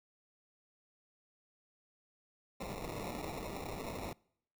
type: noise with sample-and-hold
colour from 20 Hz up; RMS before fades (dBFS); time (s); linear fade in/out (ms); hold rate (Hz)
white; -42; 2.6-4.13; 5; 1575
effects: noise-tail reverb RT60 0.7 s tail -26 dB re dry